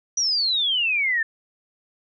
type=exponential sweep; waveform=sine; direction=down; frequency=5920 to 1760 Hz; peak=-19 dBFS; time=0.17-1.23 s; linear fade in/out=5 ms; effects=none